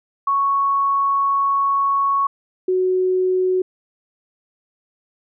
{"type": "tone pair in turn", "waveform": "sine", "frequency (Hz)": [1108.7, 370], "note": ["C#6", "F#4"], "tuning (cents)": [0, 0], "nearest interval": "octave + perfect fifth", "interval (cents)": 1900, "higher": "first", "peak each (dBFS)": -15, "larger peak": "neither", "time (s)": [[0.27, 2.27], [2.68, 3.62]], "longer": "first", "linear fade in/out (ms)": 5, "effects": []}